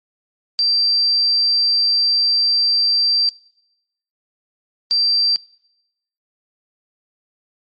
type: tone bursts at uneven times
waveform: sine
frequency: 4699 Hz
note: D8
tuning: in tune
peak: -13 dBFS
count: 2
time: 0.59-3.29 / 4.91-5.36 s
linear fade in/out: 0 ms
effects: noise-tail reverb RT60 0.9 s tail -26 dB re dry + MP3 32 kbps